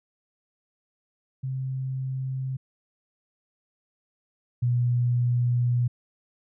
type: tone pair in turn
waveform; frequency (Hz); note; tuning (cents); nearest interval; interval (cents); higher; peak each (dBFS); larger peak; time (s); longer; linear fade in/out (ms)
sine; 131.6 / 121.88; C3 / B2; +10 / -22; minor second; 132; first; -27 / -20; second; 1.43-2.57 / 4.62-5.88; second; 10
effects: none